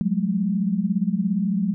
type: tone cluster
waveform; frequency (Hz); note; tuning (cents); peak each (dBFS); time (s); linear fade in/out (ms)
sine; 179 / 195.7 / 213.4; F3 / G3 / G#3; +43 / -3 / +47; -24; 0.01-1.74; 0
effects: none